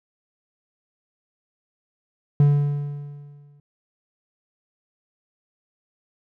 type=tone with exponential decay; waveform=triangle; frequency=144.4 Hz; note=D3; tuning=29 cents flat; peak=-9 dBFS; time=2.4-3.6 s; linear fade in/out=2 ms; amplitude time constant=260 ms; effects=none